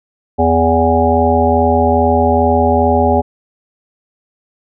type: harmonic tone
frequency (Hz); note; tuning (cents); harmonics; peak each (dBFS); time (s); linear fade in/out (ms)
82.41; E2; 0; 1 / 3 / 5 / 7 / 9 / 10; -16 / -16 / -16 / -16 / -16 / -16; 0.38-3.22; 20
effects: none